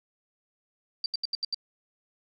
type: tone bursts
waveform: sine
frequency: 4682 Hz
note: D8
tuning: 6 cents flat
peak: -26 dBFS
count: 6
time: 1.04-1.545 s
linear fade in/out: 2 ms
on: 20 ms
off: 77 ms
effects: none